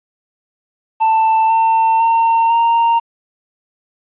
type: tone with pitch steps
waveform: triangle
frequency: 887 / 899.9 / 913 / 926.3 Hz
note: A5 / A5 / A#5 / A#5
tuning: +14 / +39 / -36 / -11 cents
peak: -8 dBFS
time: 1-3 s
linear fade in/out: 20 ms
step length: 500 ms
effects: resampled to 8000 Hz + 8-bit